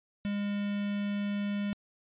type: tone with notch filter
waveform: square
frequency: 203.4 Hz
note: G#3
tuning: 36 cents flat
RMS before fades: -32 dBFS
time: 0.25-1.73 s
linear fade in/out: 0 ms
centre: 840 Hz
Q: 0.71
effects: resampled to 8000 Hz